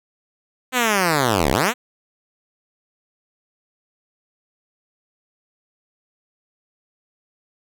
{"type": "linear two-way sweep", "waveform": "5% pulse", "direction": "down then up", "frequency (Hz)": [260.9, 60.1, 260.9], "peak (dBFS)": -5, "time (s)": [0.72, 1.74], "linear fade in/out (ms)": 50, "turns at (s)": 1.51, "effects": []}